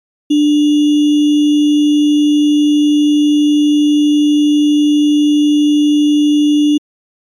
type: tone with sample-and-hold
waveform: sine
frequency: 295.9 Hz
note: D4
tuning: 13 cents sharp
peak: -7 dBFS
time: 0.3-6.78 s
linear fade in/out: 10 ms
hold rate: 3150 Hz
effects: low-pass 6000 Hz 12 dB/octave + MP3 96 kbps